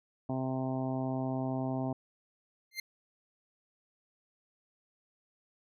harmonic tone, 130.81 Hz, C3, in tune, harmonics 1 / 2 / 3 / 4 / 5 / 6 / 7 / 8, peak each -36 / -34 / -44 / -48 / -39 / -43 / -46 / -52 dBFS, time 0.29-1.93 s, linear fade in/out 5 ms
25% pulse tone with exponential growth, 2093 Hz, C7, in tune, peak -28 dBFS, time 2.71-2.8 s, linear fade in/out 5 ms, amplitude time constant 18 ms
effects none

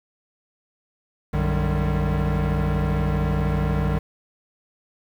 square tone cluster, 61.4 / 94.2 / 151.7 / 196.8 Hz, B1 / F#2 / D#3 / G3, -9 / +32 / -44 / +7 cents, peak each -25 / -30 / -24 / -29 dBFS, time 1.33-3.99 s, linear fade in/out 10 ms, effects low-pass 2000 Hz 12 dB/octave + 8-bit

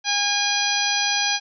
harmonic tone with a mistuned harmonic, 815 Hz, G#5, 33 cents flat, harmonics 1 / 2 / 3 / 4 / 5 / 6 / 7, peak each -27 / -27 / -27 / -27 / -27 / -27 / -27 dBFS, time 0.04-1.4 s, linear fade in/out 50 ms, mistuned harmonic 7, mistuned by +59 cents, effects none

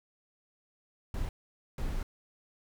brown noise bursts at uneven times, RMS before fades -33 dBFS, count 2, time 1.14-1.29 / 1.78-2.03 s, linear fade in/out 2 ms, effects none

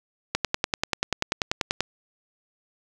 click train, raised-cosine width 0.2 ms, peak -5 dBFS, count 16, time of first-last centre 0.35-1.806 s, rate 10.3 Hz, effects none

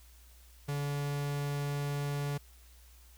45% pulse tone, 143.5 Hz, D3, 40 cents flat, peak -32 dBFS, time 0.68-2.38 s, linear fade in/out 10 ms, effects added 60 Hz sine -55 dBFS peak until 3.17 s + white hiss -62 dBFS RMS until 3.17 s

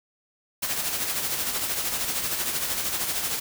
white noise with tremolo, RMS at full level -26 dBFS, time 0.62-3.4 s, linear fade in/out 10 ms, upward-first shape sine, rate 13 Hz, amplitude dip 45%, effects none

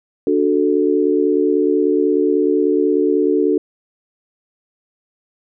sine chord, D major, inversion none, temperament equal, 293.7 / 370 / 440 Hz, D4 / F#4 / A4, 0 / 0 / 0 cents, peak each -17 dBFS, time 0.27-3.58 s, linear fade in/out 2 ms, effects none

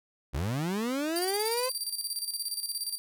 30% pulse linear sweep, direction up, 58.3 to 523 Hz, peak -26 dBFS, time 0.33-1.7 s, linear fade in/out 20 ms
20% pulse tone with tremolo, 4699 Hz, D8, in tune, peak -24 dBFS, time 1.16-2.98 s, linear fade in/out 0 ms, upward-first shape square, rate 17 Hz, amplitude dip 65%
effects none

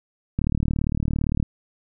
click train, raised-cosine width 5 ms, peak -10 dBFS, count 40, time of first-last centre 0.39-1.427 s, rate 37.6 Hz, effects none

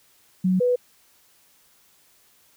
sine tone pair in turn, 185 / 493.9 Hz, F#3 / B4, 0 / 0 cents, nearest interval octave + perfect fourth, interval 1700 cents, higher second, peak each -17 dBFS, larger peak neither, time 0.44-0.6 / 0.6-0.76 s, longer neither, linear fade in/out 10 ms, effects white hiss -59 dBFS RMS until 2.56 s

